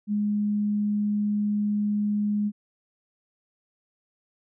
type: tone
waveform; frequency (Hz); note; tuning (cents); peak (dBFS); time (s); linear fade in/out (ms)
sine; 207.7; G#3; 0; -22; 0.07-2.52; 50
effects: none